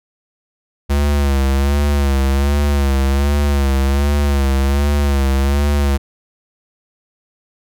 square tone with vibrato, 69.9 Hz, C#2, 15 cents sharp, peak -13 dBFS, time 0.89-5.98 s, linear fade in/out 20 ms, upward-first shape sine, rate 1.3 Hz, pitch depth 63 cents each way, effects none

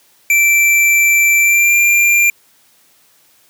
square tone with pitch glide, 2340 to 2382 Hz, D7 to D7, -7 to +24 cents, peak -9 dBFS, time 0.3-2.3 s, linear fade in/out 2 ms, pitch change +31 cents, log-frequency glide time 1.4-1.75 s, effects white hiss -52 dBFS RMS until 3.49 s + high-pass 100 Hz 12 dB/octave

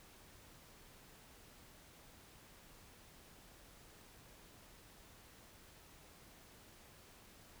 silence, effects pink hiss -61 dBFS RMS until 7.6 s

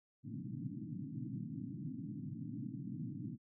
pink band-pass noise, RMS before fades -44 dBFS, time 0.23-3.38 s, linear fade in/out 50 ms, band 110 to 310 Hz, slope 96 dB/octave, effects none

